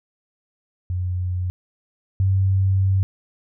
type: tone pair in turn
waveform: sine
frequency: 90.5 / 95.93 Hz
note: F#2 / G2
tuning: -38 / -37 cents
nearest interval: minor second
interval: 101 cents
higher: second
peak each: -21 / -15 dBFS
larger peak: second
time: 0.9-1.5 / 2.2-3.03 s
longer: second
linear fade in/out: 0 ms
effects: none